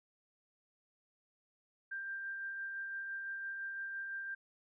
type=tone with tremolo; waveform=sine; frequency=1584 Hz; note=G6; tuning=18 cents sharp; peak=-38 dBFS; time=1.91-4.35 s; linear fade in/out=10 ms; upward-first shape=sine; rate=5.9 Hz; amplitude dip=25%; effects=none